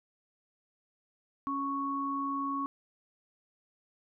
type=tone pair together; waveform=sine; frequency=277.2 / 1108.8 Hz; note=C#4 / C#6; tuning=0 / 0 cents; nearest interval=2 octaves; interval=2400 cents; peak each=-35 / -32 dBFS; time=1.47-2.66 s; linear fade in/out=0 ms; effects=none